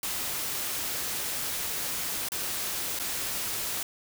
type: noise with dropouts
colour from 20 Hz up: white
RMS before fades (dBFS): -32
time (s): 0.03-3.83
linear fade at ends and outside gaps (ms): 2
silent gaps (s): 2.287-2.319 / 2.99-2.997
effects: none